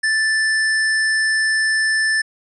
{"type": "tone", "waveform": "square", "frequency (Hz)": 1760, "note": "A6", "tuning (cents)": 0, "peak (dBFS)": -16, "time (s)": [0.03, 2.22], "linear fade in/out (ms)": 10, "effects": ["resampled to 24000 Hz"]}